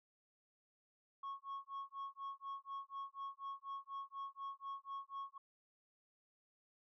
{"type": "tone with tremolo", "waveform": "sine", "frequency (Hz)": 1100, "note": "C#6", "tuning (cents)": -14, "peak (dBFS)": -39, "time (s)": [1.23, 5.38], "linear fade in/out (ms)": 5, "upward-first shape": "sine", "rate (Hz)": 4.1, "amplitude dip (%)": 100, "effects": ["tanh soft clip ceiling -41 dBFS"]}